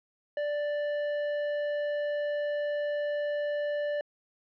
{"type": "tone with tanh clipping", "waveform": "sine", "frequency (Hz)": 587.3, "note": "D5", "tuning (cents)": 0, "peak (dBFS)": -30, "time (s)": [0.37, 4.01], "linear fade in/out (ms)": 2, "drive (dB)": 12, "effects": ["low-pass 3000 Hz 12 dB/octave"]}